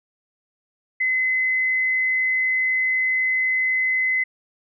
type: tone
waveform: sine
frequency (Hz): 2038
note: C7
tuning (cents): -46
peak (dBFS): -18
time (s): 1-4.24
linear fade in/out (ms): 10
effects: none